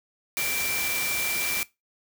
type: tone in noise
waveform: sine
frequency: 2349 Hz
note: D7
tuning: in tune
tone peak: -30 dBFS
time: 0.37-1.63 s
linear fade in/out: 0 ms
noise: white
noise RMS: -29 dBFS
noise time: 0.37-1.63 s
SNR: -4 dB
effects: noise-tail reverb RT60 0.2 s tail -19 dB re dry